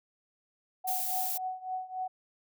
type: tone with tremolo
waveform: sine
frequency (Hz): 745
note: F#5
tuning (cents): +12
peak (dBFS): -30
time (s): 0.84-2.08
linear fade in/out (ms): 10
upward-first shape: triangle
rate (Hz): 3.6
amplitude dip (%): 90
type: noise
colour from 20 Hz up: violet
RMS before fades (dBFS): -33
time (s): 0.87-1.38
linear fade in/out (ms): 10
effects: none